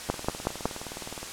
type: two click trains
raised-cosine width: 1 ms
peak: -23 / -10 dBFS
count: 23 / 4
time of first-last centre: 0.09-1.23 / 0.1-0.656 s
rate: 19.3 / 5.4 Hz
effects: white hiss -38 dBFS RMS until 1.32 s + low-pass 9000 Hz 12 dB/octave